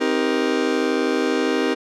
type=chord; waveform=40% pulse; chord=C minor seventh; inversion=none; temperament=just; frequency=261.6 / 314 / 392.4 / 470.9 Hz; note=C4 / Eb4 / G4 / Bb4; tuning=0 / +16 / +2 / +18 cents; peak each=-23 dBFS; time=0-1.75 s; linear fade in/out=20 ms; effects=low-pass 5000 Hz 12 dB/octave